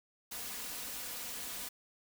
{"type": "noise with comb filter", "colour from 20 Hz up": "white", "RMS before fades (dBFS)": -42, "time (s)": [0.31, 1.69], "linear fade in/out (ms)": 10, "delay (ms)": 4.1, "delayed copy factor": 0.5, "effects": []}